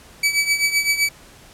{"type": "tone with tremolo", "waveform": "sawtooth", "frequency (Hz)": 2291, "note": "D7", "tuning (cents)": -44, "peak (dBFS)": -10, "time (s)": [0.23, 1.09], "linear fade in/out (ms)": 5, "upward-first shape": "triangle", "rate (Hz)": 7.8, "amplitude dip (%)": 80, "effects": ["pink hiss -46 dBFS RMS until 1.53 s", "low-pass 12000 Hz 12 dB/octave"]}